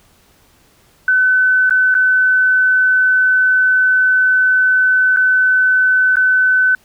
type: tone with dropouts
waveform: sine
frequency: 1512 Hz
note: F#6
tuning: 37 cents sharp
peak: -9 dBFS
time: 1.08-6.75 s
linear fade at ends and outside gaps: 2 ms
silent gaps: 1.696-1.707 / 1.943-1.95 / 5.163-5.17 / 6.157-6.168 s
effects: pink hiss -52 dBFS RMS until 6.84 s